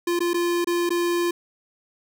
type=tone with dropouts; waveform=square; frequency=346.7 Hz; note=F4; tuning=13 cents flat; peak=-21 dBFS; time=0.07-1.31 s; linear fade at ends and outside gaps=5 ms; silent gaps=0.192-0.204 / 0.334-0.342 / 0.645-0.671 / 0.893-0.904 s; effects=none